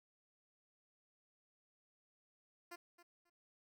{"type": "tone with echo", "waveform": "10% pulse", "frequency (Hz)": 347, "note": "F4", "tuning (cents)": -11, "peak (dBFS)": -40, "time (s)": [2.71, 2.76], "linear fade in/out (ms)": 10, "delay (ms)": 270, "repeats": 2, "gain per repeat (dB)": -14, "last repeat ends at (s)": 3.3, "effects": []}